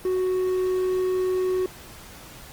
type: tone with quantisation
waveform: triangle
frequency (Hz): 370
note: F#4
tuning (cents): 0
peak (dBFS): -19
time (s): 0.05-1.66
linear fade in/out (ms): 2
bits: 8
effects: pink hiss -44 dBFS RMS until 2.52 s + Opus 24 kbps